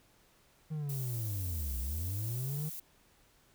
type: linear two-way sweep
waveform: triangle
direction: down then up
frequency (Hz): 158.5 to 60.2 to 158.5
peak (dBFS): -32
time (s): 0.7-2.7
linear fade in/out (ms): 20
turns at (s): 1.79
type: noise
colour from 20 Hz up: violet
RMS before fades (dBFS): -43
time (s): 0.89-2.8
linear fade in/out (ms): 5
effects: pink hiss -66 dBFS RMS until 3.54 s